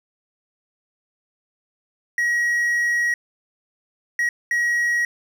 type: tone bursts at uneven times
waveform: triangle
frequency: 1904 Hz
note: A#6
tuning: 36 cents sharp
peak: -16 dBFS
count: 3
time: 2.18-3.14 / 4.19-4.29 / 4.51-5.05 s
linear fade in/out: 2 ms
effects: none